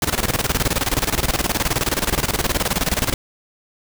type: noise with tremolo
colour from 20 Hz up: pink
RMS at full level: -18 dBFS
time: 0.02-3.14 s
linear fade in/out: 2 ms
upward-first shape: square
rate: 19 Hz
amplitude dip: 80%
effects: none